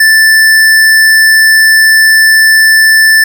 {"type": "tone", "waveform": "square", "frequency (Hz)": 1762, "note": "A6", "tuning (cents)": 2, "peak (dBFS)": -3, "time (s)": [0, 3.24], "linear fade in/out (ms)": 5, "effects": []}